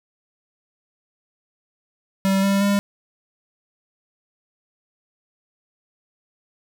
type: tone with pitch steps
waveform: square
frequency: 193.7 / 197.31 / 201 Hz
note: G3 / G3 / G3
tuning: -20 / +12 / +44 cents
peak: -17 dBFS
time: 2.25-2.79 s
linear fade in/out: 0 ms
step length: 180 ms
effects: none